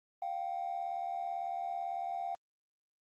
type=ring-modulated tone; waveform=triangle; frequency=740 Hz; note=F#5; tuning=in tune; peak=-28 dBFS; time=0.22-2.35 s; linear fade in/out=0 ms; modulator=39 Hz; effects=tanh soft clip ceiling -30 dBFS + Opus 24 kbps